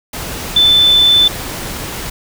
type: tone in noise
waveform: sine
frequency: 3520 Hz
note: A7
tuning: in tune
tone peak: -6 dBFS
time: 0.56-1.28 s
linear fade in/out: 5 ms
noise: pink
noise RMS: -24 dBFS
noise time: 0.13-2.1 s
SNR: +15 dB
effects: none